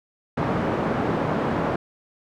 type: band-pass noise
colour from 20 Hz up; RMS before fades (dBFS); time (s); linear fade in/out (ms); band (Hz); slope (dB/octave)
pink; -24; 0.37-1.76; 5; 140 to 1100; 12
effects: none